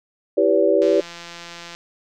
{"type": "chord", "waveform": "sine", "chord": "E minor seventh", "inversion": "none", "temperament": "equal with one note detuned", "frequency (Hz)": [329.6, 392, 493.9, 572.3], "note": ["E4", "G4", "B4", "D5"], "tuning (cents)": [0, 0, 0, -45], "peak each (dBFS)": [-21, -18, -20, -18], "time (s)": [0.37, 1.01], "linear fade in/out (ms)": 10}
{"type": "click train", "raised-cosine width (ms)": 0.2, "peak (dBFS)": -19, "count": 160, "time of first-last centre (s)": [0.82, 1.75], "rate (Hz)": 171}
{"effects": []}